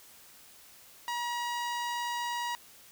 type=tone with notch filter; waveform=sawtooth; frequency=957 Hz; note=A#5; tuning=45 cents sharp; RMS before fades=-34 dBFS; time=1.08-2.55 s; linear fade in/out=0 ms; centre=11000 Hz; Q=1.1; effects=white hiss -55 dBFS RMS until 2.91 s